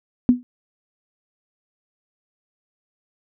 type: tone with exponential decay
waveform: sine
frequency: 246.9 Hz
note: B3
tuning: in tune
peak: -6 dBFS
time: 0.29-0.43 s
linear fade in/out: 0 ms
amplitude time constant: 30 ms
effects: none